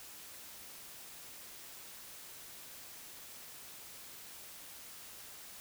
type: silence
effects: white hiss -51 dBFS RMS until 5.6 s